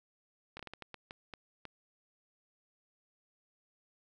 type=slowing click train; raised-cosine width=0.3 ms; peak=-28 dBFS; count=10; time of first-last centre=0.57-1.653 s; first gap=24 ms; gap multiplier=1.38; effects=none